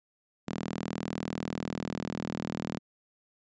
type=tone with high-pass filter; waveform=sawtooth; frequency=40.18 Hz; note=E1; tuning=44 cents flat; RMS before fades=-36 dBFS; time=0.47-2.79 s; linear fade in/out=10 ms; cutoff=200 Hz; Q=2.1; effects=resampled to 16000 Hz